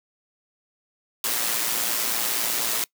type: noise with amplitude modulation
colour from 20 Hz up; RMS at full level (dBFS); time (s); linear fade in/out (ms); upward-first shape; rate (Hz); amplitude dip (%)
white; -23; 1.24-2.84; 2; sine; 116; 45
effects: noise-tail reverb RT60 0.1 s tail -22 dB re dry + high-pass 200 Hz 12 dB/octave

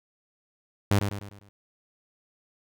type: tone with echo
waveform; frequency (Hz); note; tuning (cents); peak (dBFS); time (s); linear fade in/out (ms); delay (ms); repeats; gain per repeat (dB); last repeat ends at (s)
sawtooth; 100.7; G2; +47; -15; 0.91-0.99; 0; 100; 5; -7; 1.49
effects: none

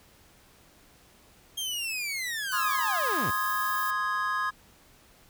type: linear sweep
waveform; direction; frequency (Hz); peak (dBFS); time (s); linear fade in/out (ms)
sawtooth; down; 3232 to 70; -27; 1.57-3.31; 10
type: noise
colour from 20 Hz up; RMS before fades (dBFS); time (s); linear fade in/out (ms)
violet; -37; 2.51-3.91; 10
type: chord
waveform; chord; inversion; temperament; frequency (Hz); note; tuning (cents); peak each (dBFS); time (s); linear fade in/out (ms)
triangle; Ab major; first; equal; 1046.5 / 1244.5 / 1661.2; C6 / Eb6 / Ab6; 0 / 0 / 0; -29; 2.52-4.51; 20
effects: pink hiss -58 dBFS RMS until 5.29 s

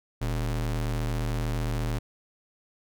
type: ring-modulated tone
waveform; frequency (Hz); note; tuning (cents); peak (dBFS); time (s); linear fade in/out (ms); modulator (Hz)
square; 81.2; E2; -26; -24; 0.21-1.99; 10; 36.8
effects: none

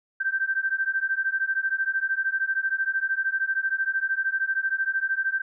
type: beating tone pair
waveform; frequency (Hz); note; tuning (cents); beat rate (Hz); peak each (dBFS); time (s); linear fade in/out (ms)
sine; 1557 / 1570; G6 / G6; -12 / +2; 13; -26; 0.2-5.42; 10
effects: none

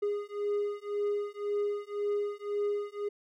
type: beating tone pair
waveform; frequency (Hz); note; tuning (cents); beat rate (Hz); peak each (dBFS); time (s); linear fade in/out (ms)
triangle; 410.1 / 412; G#4 / G#4; -22 / -14; 1.9; -31; 0.02-3.09; 10
effects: none

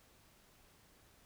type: silence
effects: pink hiss -66 dBFS RMS until 1.25 s

